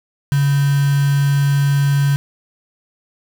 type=tone with quantisation; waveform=sine; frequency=141 Hz; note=C#3; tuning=30 cents sharp; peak=-12 dBFS; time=0.32-2.16 s; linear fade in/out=0 ms; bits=4; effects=none